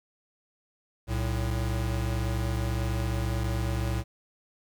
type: tone pair together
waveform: square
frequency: 62.9 / 112.08 Hz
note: B1 / A2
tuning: +32 / +32 cents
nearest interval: minor seventh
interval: 1000 cents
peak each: -30 / -30 dBFS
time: 1.07-4.04 s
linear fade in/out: 50 ms
effects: 10-bit